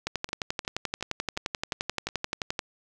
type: two click trains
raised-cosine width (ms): 0.2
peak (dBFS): -24 / -11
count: 6 / 30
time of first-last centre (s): 0.29-2.089 / 0.07-2.592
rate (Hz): 2.78 / 11.5
effects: none